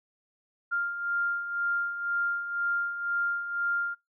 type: beating tone pair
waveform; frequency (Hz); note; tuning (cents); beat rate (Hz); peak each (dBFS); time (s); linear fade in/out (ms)
sine; 1396.9 / 1398.9; F6 / F6; 0 / +2; 2; -35 / -28; 0.71-3.95; 20
effects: noise-tail reverb RT60 0.2 s tail -24 dB re dry